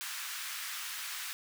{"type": "high-pass noise", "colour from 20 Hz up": "pink", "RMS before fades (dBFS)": -40, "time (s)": [0.01, 1.33], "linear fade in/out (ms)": 0, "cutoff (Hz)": 1300, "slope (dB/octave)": 24, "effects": []}